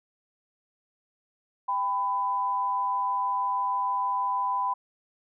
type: tone pair together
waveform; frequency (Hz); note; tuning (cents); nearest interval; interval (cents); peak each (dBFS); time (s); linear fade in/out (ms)
sine; 793.7 / 1000; G5 / B5; +21 / +21; major third; 400; -32 / -25; 1.68-4.74; 10
effects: none